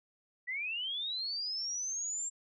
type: linear sweep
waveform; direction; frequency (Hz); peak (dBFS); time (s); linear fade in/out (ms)
sine; up; 1922 to 7480; -34; 0.47-2.3; 20
effects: none